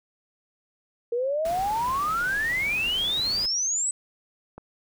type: exponential sweep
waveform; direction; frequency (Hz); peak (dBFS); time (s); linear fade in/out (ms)
sine; up; 461.7 to 8130; -23; 1.12-3.91; 5
type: noise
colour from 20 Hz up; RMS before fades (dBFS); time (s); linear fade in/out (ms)
pink; -39; 1.45-3.46; 2
type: click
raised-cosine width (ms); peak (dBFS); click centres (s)
1; -26; 4.58
effects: none